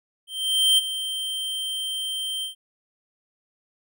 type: tone with ADSR envelope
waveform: square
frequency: 3136 Hz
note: G7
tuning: in tune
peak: -15 dBFS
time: 0.27-2.55 s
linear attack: 510 ms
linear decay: 20 ms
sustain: -12 dB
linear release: 120 ms
effects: none